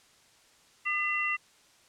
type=tone cluster; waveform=sine; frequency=1208 / 2012 / 2729 Hz; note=D6 / B6 / F7; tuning=+48 / +32 / -41 cents; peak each=-34 / -30 / -31 dBFS; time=0.85-1.37 s; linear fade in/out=20 ms; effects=white hiss -61 dBFS RMS until 1.88 s + low-pass 8000 Hz 12 dB/octave